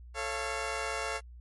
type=chord; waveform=15% pulse; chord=A augmented; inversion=none; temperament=just; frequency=440 / 550 / 687.5 Hz; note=A4 / C#5 / E#5; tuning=0 / -14 / -27 cents; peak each=-31 dBFS; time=0.14-1.21 s; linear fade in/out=50 ms; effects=added 60 Hz sine -46 dBFS peak until 1.4 s + MP3 48 kbps